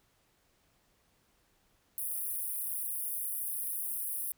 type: high-pass noise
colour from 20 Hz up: pink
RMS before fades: -36 dBFS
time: 1.98-4.32 s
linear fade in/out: 0 ms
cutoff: 9500 Hz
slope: 96 dB/octave
effects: pink hiss -71 dBFS RMS until 4.37 s